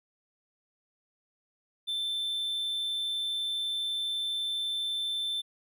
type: tone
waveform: triangle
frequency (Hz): 3544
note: A7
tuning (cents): +12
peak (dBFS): -28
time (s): 1.87-5.42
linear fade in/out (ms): 20
effects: none